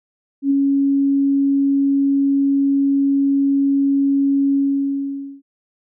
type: tone with ADSR envelope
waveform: sine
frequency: 277.2 Hz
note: C#4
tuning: in tune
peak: -11 dBFS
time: 0.42-5.42 s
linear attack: 87 ms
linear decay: 9 ms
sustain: -2 dB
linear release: 870 ms
effects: none